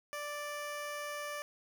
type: tone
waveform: 15% pulse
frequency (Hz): 587.3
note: D5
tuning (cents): 0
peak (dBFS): -32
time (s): 0.13-1.42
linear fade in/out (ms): 0
effects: none